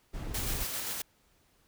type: noise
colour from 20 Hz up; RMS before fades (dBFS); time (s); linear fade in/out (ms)
brown; -36; 0.13-0.65; 20
type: noise with tremolo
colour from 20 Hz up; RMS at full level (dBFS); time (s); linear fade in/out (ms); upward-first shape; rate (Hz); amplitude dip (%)
white; -35; 0.34-1.02; 5; square; 7.6; 25
effects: pink hiss -68 dBFS RMS until 1.67 s